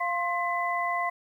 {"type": "tone cluster", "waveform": "sine", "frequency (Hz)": [695, 1058, 2008], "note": ["F5", "C6", "B6"], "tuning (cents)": [-9, 19, 28], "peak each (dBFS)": [-30, -29, -31], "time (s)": [0, 1.1], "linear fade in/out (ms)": 10, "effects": ["10-bit"]}